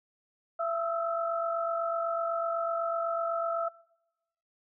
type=tone cluster; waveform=sine; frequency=670 / 1286 / 1334 Hz; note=E5 / E6 / E6; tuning=+28 / -43 / +20 cents; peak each=-30 / -36 / -34 dBFS; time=0.59-3.69 s; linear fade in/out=10 ms; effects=noise-tail reverb RT60 1.0 s tail -23 dB re dry